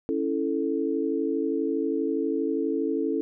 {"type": "chord", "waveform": "sine", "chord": "A major", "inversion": "first", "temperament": "equal", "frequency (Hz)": [277.2, 329.6, 440], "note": ["C#4", "E4", "A4"], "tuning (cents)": [0, 0, 0], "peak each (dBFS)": -28, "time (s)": [0.09, 3.21], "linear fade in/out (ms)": 0, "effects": []}